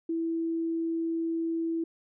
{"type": "tone", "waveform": "sine", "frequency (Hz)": 329.6, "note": "E4", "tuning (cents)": 0, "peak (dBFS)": -27, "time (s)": [0.09, 1.84], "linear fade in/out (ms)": 5, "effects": []}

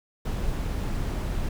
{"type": "noise", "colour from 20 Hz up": "brown", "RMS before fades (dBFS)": -28, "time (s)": [0.25, 1.49], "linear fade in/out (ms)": 5, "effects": []}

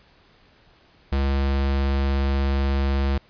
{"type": "tone", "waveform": "square", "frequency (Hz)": 68.6, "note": "C#2", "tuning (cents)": -17, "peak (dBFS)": -20, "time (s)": [1.12, 3.18], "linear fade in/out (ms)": 5, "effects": ["pink hiss -56 dBFS RMS until 3.29 s", "resampled to 11025 Hz"]}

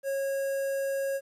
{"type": "tone with notch filter", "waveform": "square", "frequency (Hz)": 547, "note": "C#5", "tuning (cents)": -23, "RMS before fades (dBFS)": -30, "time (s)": [0.03, 1.21], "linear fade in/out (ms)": 50, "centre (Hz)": 3600, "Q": 0.51, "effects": ["resampled to 32000 Hz", "11-bit"]}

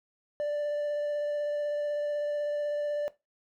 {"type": "tone with vibrato", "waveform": "triangle", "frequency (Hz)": 588, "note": "D5", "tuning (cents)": 2, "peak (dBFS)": -25, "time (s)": [0.4, 3.08], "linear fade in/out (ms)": 0, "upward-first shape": "sine", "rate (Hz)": 16, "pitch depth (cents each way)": 9, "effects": ["noise-tail reverb RT60 0.2 s tail -17 dB re dry", "tanh soft clip ceiling -22 dBFS"]}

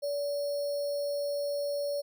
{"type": "tone with sample-and-hold", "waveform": "sine", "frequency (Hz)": 573, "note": "D5", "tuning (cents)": -43, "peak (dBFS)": -29, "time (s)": [0.02, 2.02], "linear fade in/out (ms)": 20, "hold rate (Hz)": 4900, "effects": []}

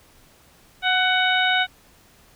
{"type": "harmonic tone with a mistuned harmonic", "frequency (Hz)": 746, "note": "F#5", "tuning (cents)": 14, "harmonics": [1, 2, 3, 4, 5], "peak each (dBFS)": [-23, -21, -25, -26, -25], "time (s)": [0.82, 1.67], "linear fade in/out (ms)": 50, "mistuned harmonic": 1, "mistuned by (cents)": -22, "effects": ["pink hiss -54 dBFS RMS until 2.35 s"]}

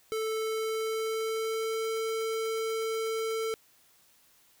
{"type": "tone with pitch glide", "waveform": "square", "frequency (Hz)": [440, 445.9], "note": ["A4", "A4"], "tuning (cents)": [0, 23], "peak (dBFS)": -30, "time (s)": [0.12, 3.54], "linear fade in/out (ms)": 0, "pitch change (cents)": 23, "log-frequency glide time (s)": [0.36, 1.88], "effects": ["white hiss -63 dBFS RMS until 4.6 s"]}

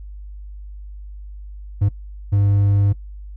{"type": "tone bursts at uneven times", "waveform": "triangle", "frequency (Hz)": 100.6, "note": "G2", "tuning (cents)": 45, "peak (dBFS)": -11, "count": 2, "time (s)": [[1.81, 1.89], [2.32, 2.93]], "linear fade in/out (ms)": 10, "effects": ["noise-tail reverb RT60 0.1 s tail -21 dB re dry", "added 50 Hz sine -32 dBFS peak until 3.36 s"]}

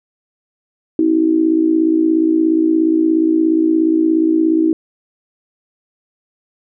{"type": "tone with amplitude modulation", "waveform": "sine", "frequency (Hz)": 320.9, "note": "E4", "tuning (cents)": -46, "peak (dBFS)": -7, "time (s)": [0.99, 4.73], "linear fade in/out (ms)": 2, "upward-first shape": "sine", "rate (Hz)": 57, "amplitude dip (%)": 75, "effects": []}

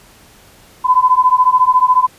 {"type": "beating tone pair", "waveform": "sine", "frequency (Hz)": [1004, 1018], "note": ["B5", "C6"], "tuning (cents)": [28, -48], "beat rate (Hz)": 14, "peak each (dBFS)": -11, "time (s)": [0.84, 2.07], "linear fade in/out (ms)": 20, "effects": ["pink hiss -45 dBFS RMS until 2.18 s", "resampled to 32000 Hz"]}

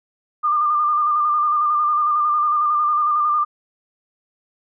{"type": "tone with vibrato", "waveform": "sine", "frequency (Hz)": 1200, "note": "D6", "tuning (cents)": 37, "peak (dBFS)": -15, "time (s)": [0.43, 3.45], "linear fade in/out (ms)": 20, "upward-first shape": "square", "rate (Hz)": 11, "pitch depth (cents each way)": 27, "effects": []}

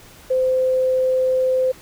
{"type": "tone", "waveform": "sine", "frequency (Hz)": 516, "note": "C5", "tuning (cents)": -24, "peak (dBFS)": -15, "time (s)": [0.3, 1.72], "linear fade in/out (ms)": 10, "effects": ["pink hiss -45 dBFS RMS until 1.81 s"]}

